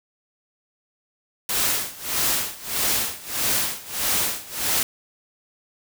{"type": "noise with tremolo", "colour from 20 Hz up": "white", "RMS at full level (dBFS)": -21, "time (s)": [1.49, 4.83], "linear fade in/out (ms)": 2, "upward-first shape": "sine", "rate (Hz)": 1.6, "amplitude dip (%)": 90, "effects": []}